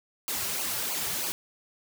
white noise with flanger, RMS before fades -31 dBFS, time 0.28-1.32 s, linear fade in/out 0 ms, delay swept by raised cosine 0.54 to 4.04 ms, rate 3.1 Hz, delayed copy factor -0.85, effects none

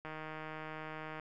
click train, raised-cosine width 0.5 ms, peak -29 dBFS, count 180, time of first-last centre 0.05-1.197 s, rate 156 Hz, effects none

